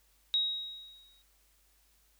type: tone with exponential decay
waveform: sine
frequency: 3800 Hz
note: A#7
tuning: 33 cents sharp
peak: -24 dBFS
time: 0.34-1.22 s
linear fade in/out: 0 ms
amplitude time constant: 190 ms
effects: added 50 Hz sine -69 dBFS peak until 2.19 s + white hiss -69 dBFS RMS until 2.19 s